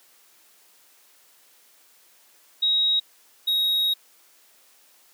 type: tone pair in turn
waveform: sine / triangle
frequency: 3800 / 3785 Hz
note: A#7 / A#7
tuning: +33 / +26 cents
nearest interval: unison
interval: 7 cents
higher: first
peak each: -18 dBFS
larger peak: neither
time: 2.62-3 / 3.47-3.94 s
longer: second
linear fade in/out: 10 ms
effects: white hiss -57 dBFS RMS until 5.13 s + high-pass 300 Hz 12 dB/octave